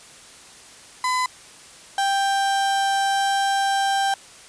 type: tone pair in turn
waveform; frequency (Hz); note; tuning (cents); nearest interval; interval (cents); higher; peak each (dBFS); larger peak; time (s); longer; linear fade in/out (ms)
35% pulse; 1010 / 787.4; B5 / G5; +39 / +8; major third; 431; first; -18 / -17; second; 1.04-1.26 / 1.98-4.14; second; 2
effects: white hiss -45 dBFS RMS until 4.48 s + resampled to 22050 Hz